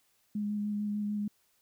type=tone with vibrato; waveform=sine; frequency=207.7 Hz; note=G#3; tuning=in tune; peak=-30 dBFS; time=0.35-1.28 s; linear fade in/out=5 ms; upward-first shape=square; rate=6.7 Hz; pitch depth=12 cents each way; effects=white hiss -71 dBFS RMS until 1.61 s